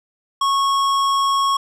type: tone with hard clipping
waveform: sine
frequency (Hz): 1100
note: C#6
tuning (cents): -14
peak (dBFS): -17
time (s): 0.41-1.57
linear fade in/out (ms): 5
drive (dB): 13
effects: none